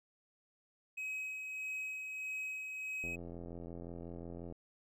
triangle tone with tremolo, 2542 Hz, D#7, 36 cents sharp, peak -36 dBFS, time 0.97-3.16 s, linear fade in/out 10 ms, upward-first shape sine, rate 1.6 Hz, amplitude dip 35%
click train, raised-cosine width 2 ms, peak -34 dBFS, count 128, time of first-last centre 3.04-4.524 s, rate 85.6 Hz
effects none

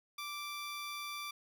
15% pulse tone, 1172 Hz, D6, 4 cents flat, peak -34 dBFS, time 0.18-1.31 s, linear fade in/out 5 ms, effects none

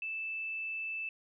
sine tone, 2637 Hz, E7, in tune, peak -35 dBFS, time 0.02-1.09 s, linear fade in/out 2 ms, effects none

